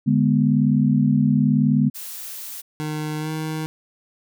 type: chord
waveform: sine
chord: G# diminished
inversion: second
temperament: equal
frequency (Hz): 146.83 / 207.7 / 246.9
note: D3 / G#3 / B3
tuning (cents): 0 / 0 / 0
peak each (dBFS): -19 / -19 / -19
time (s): 0.06-1.9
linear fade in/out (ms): 20
type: noise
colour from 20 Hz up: blue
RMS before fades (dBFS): -34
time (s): 1.94-2.62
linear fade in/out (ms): 20
type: tone with pitch glide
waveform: 25% pulse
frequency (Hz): 153.2 to 156.78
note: D#3 to D#3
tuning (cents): -27 to +13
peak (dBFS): -21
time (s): 2.8-3.66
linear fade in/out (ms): 0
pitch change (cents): +40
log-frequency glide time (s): 3.19-3.3
effects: none